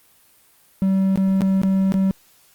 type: tone with dropouts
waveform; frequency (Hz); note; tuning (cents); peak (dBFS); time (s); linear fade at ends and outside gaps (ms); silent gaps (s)
triangle; 191.9; G3; -37; -13; 0.82-2.11; 0; 1.158-1.175 / 1.408-1.418 / 1.617-1.634 / 1.921-1.941
effects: white hiss -55 dBFS RMS until 2.54 s + Opus 32 kbps